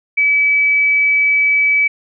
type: tone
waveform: sine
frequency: 2292 Hz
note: D7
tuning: 43 cents flat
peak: -10 dBFS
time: 0.17-1.88 s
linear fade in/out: 10 ms
effects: none